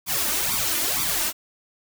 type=noise with flanger; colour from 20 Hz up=white; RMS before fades=-24 dBFS; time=0.06-1.33 s; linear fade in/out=50 ms; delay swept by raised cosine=0.84 to 3.34 ms; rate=2.1 Hz; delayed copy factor=+0.9; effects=none